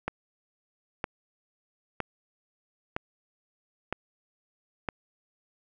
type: click train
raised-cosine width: 0.5 ms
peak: -14 dBFS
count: 6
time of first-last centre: 0.08-4.888 s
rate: 1.04 Hz
effects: none